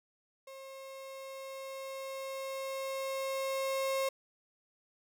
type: tone with level ramp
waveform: 35% pulse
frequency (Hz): 537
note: C5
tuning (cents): +45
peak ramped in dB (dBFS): -45 to -28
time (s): 0.47-4.09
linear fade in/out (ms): 5
effects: none